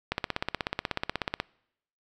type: click train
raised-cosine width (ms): 0.3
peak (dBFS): -11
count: 22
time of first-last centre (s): 0.12-1.4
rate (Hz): 16.4
effects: noise-tail reverb RT60 0.8 s tail -26 dB re dry